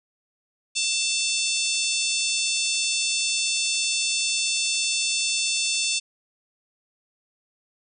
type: harmonic tone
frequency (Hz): 889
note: A5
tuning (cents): +18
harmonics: 3 / 4 / 5 / 6 / 7 / 8 / 9 / 10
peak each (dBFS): -28 / -29 / -30 / -31 / -31 / -32 / -33 / -33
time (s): 0.75-6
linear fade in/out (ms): 20
effects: none